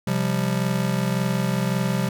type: chord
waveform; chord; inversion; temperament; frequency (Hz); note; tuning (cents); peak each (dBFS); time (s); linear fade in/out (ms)
square; C suspended fourth; none; just; 130.81 / 174.42 / 196.22; C3 / F3 / G3; 0 / -2 / +2; -26; 0.07-2.09; 5
effects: none